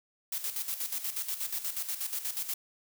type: noise with tremolo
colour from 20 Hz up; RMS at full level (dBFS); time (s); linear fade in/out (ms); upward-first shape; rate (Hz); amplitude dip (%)
blue; -33; 0.32-2.54; 5; square; 8.3; 65
effects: none